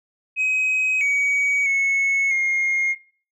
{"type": "tone with pitch steps", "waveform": "sine", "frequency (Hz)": [2531, 2260, 2196, 2136], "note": ["D#7", "C#7", "C#7", "C7"], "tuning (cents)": [29, 33, -17, 35], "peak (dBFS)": -15, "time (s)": [0.36, 2.96], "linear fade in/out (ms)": 50, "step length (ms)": 650, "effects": ["noise-tail reverb RT60 0.5 s tail -17 dB re dry", "tanh soft clip ceiling -16 dBFS"]}